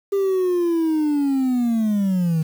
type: linear sweep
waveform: sine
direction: down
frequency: 400.3 to 155.56 Hz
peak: -14 dBFS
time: 0.12-2.43 s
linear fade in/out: 10 ms
effects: tanh soft clip ceiling -16 dBFS + 7-bit